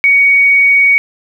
sine tone, 2242 Hz, C#7, 19 cents sharp, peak -5 dBFS, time 0.04-0.98 s, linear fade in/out 0 ms, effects 7-bit

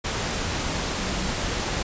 sine tone in noise, 190 Hz, F#3, 46 cents sharp, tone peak -34 dBFS, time 1.01-1.27 s, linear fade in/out 10 ms, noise pink, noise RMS -27 dBFS, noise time 0.04-1.83 s, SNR -10 dB, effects resampled to 16000 Hz

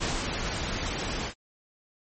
pink noise with ADSR envelope, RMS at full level -28 dBFS, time 0-1.34 s, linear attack 25 ms, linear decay 210 ms, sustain -3 dB, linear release 81 ms, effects MP3 32 kbps

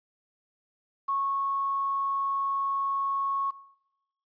sine tone with quantisation, 1100 Hz, C#6, 14 cents flat, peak -25 dBFS, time 1.08-3.51 s, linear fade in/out 10 ms, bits 9, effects noise-tail reverb RT60 0.9 s tail -21 dB re dry + resampled to 11025 Hz

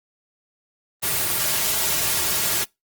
white noise with comb filter, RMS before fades -22 dBFS, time 1.02-2.65 s, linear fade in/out 20 ms, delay 3.9 ms, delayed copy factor -0.55, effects noise-tail reverb RT60 0.2 s tail -25 dB re dry + Opus 24 kbps

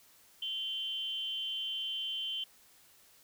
sine tone with amplitude modulation, 3090 Hz, G7, 26 cents flat, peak -31 dBFS, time 0.42-2.44 s, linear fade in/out 5 ms, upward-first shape sine, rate 279 Hz, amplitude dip 65%, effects white hiss -62 dBFS RMS until 3.23 s

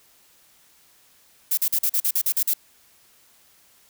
violet noise bursts, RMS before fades -21 dBFS, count 10, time 1.51-2.537 s, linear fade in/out 5 ms, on 64 ms, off 43 ms, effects white hiss -57 dBFS RMS until 3.89 s

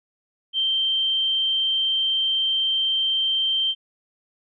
sine tone, 3136 Hz, G7, in tune, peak -19 dBFS, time 0.53-3.75 s, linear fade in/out 50 ms, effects none

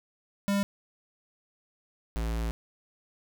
square tone pair in turn, 200 / 56.12 Hz, G3 / A1, +35 / +35 cents, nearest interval octave + minor seventh, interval 2200 cents, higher first, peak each -25 / -29 dBFS, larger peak first, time 0.48-0.63 / 2.16-2.51 s, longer second, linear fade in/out 0 ms, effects none

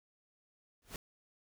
pink noise with exponential growth, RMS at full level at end -39 dBFS, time 0.82-0.96 s, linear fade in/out 1 ms, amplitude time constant 30 ms, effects none

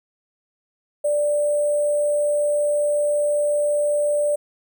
sine tone with sample-and-hold, 587.3 Hz, D5, in tune, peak -17 dBFS, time 1.04-4.36 s, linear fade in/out 10 ms, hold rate 8820 Hz, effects none

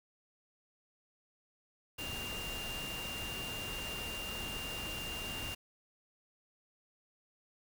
sine tone in noise, 2794 Hz, F7, in tune, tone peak -41 dBFS, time 1.98-5.55 s, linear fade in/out 10 ms, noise pink, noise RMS -43 dBFS, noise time 1.98-5.55 s, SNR -1 dB, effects none

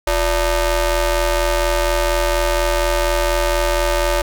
sawtooth ring-modulated tone, 311.1 Hz, D#4, in tune, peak -8 dBFS, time 0.07-4.22 s, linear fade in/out 5 ms, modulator 269 Hz, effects none

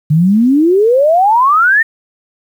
sine exponential sweep, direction up, 146.3 to 1864.7 Hz, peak -6 dBFS, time 0.1-1.83 s, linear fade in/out 10 ms, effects 7-bit

